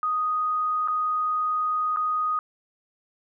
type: tone with dropouts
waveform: sine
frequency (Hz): 1244.5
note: D#6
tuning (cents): 0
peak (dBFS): -22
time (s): 0.03-2.39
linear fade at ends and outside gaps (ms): 1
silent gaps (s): 0.876-0.883 / 1.962-1.97
effects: none